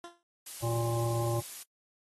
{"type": "tone with exponential decay", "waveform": "15% pulse", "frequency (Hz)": 344.8, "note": "F4", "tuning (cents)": -22, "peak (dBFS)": -33, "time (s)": [0.04, 0.23], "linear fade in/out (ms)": 1, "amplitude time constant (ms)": 40}
{"type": "noise", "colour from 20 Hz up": "blue", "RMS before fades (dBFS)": -41, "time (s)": [0.46, 1.63], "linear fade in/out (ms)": 5}
{"type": "harmonic tone", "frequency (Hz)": 116.54, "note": "A#2", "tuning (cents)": 0, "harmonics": [1, 3, 5, 7, 9], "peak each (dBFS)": [-30, -36, -37, -40, -44], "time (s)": [0.62, 1.41], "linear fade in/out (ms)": 20}
{"effects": ["noise-tail reverb RT60 0.1 s tail -26 dB re dry", "AAC 32 kbps"]}